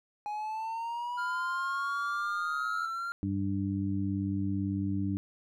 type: exponential sweep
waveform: triangle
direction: up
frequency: 830.6 to 1396.9 Hz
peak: -31 dBFS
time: 0.26-3.12 s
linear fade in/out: 0 ms
type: tone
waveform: triangle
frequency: 1404 Hz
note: F6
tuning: 9 cents sharp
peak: -31 dBFS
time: 1.17-2.87 s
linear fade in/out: 20 ms
type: harmonic tone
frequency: 98 Hz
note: G2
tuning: in tune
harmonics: 1 / 2 / 3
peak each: -33 / -33 / -33 dBFS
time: 3.23-5.17 s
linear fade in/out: 0 ms
effects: none